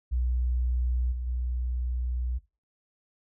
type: tone with level steps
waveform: sine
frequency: 61.5 Hz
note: B1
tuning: 7 cents flat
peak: -24 / -30 / -27 dBFS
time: 0.11-2.39 s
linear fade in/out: 20 ms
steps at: 1.11 / 1.26 s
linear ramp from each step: 20 ms
effects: noise-tail reverb RT60 0.3 s tail -19 dB re dry